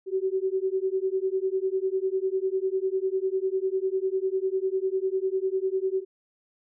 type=beating tone pair; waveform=sine; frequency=375.4 / 385.4 Hz; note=F#4 / G4; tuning=+25 / -29 cents; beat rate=10 Hz; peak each=-27 dBFS; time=0.06-6.05 s; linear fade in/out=50 ms; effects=none